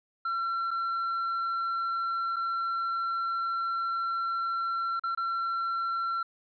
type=tone with dropouts; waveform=triangle; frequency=1357 Hz; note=E6; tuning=50 cents sharp; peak=-26 dBFS; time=0.25-6.23 s; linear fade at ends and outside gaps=5 ms; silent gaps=0.708-0.712 / 2.361-2.365 / 4.996-5.036 / 5.15-5.174 s; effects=resampled to 11025 Hz